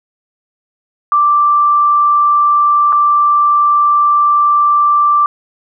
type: tone with dropouts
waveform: sine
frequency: 1174.7 Hz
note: D6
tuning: in tune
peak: -7 dBFS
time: 1.12-5.26 s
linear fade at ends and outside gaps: 1 ms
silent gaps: 2.924-2.928 s
effects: none